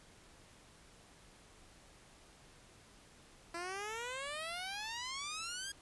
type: exponential sweep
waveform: 10% pulse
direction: up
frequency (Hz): 334.2 to 1646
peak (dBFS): -32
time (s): 3.54-5.72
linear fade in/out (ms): 5
effects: pink hiss -61 dBFS RMS until 5.81 s + resampled to 24000 Hz